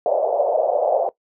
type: band-pass noise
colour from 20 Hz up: pink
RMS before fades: -19 dBFS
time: 0.06-1.09 s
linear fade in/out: 2 ms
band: 530 to 700 Hz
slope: 48 dB/octave
effects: noise-tail reverb RT60 0.1 s tail -18 dB re dry